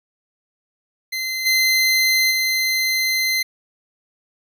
25% pulse tone with level steps, 2065 Hz, C7, 23 cents flat, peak -19 / -11 / -14 dBFS, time 1.12-3.43 s, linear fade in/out 10 ms, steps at 1.45 / 2.3 s, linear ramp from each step 20 ms, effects none

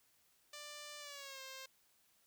5% pulse tone with pitch glide, 591 to 529.6 Hz, D5 to C5, +11 to +21 cents, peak -37 dBFS, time 0.53-1.66 s, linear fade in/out 5 ms, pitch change -190 cents, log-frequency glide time 0.99-1.41 s, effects white hiss -73 dBFS RMS until 2.26 s

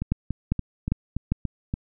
two click trains, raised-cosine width 5 ms, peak -14 / -9 dBFS, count 7 / 4, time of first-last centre 0.02-1.739 / 0.12-1.32 s, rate 3.49 / 2.5 Hz, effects none

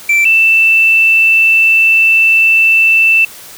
triangle / sine tone pair in turn, 2338 / 2660 Hz, D7 / E7, -8 / +15 cents, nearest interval major second, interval 223 cents, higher second, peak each -5 dBFS, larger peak neither, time 0.09-0.25 / 0.25-3.25 s, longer second, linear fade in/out 5 ms, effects white hiss -33 dBFS RMS until 3.57 s

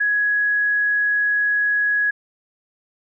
sine tone, 1672 Hz, G#6, 11 cents sharp, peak -16 dBFS, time 0-2.11 s, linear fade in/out 10 ms, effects none

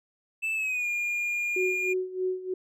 triangle tone with pitch glide, 2637 to 2418 Hz, E7 to D7, 0 to +50 cents, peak -25 dBFS, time 0.42-1.94 s, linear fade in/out 20 ms, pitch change -150 cents, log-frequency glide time 0.54-0.87 s
sine tone with tremolo, 370.7 Hz, F#4, 3 cents sharp, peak -24 dBFS, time 1.56-2.54 s, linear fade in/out 5 ms, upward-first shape sine, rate 3.2 Hz, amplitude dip 80%
effects none

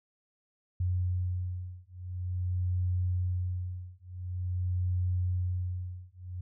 sine beating tone pair, 90.2 / 90.67 Hz, F#2 / F#2, -44 / -35 cents, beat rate 0.47 Hz, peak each -32 / -32 dBFS, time 0.8-6.41 s, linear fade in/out 5 ms, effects none

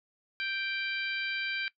harmonic tone, 784 Hz, G5, in tune, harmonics 2 / 3 / 4 / 5 / 6, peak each -35 / -35 / -40 / -43 / -44 dBFS, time 0.4-1.68 s, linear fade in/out 0 ms, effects noise-tail reverb RT60 0.1 s tail -20 dB re dry

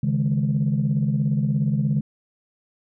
sine chord, C# suspended second, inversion none, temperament equal, 138.59 / 155.56 / 207.7 Hz, C#3 / D#3 / G#3, 0 / 0 / 0 cents, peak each -21 / -23 / -23 dBFS, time 0.03-2.01 s, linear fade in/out 5 ms, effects tanh soft clip ceiling -12 dBFS

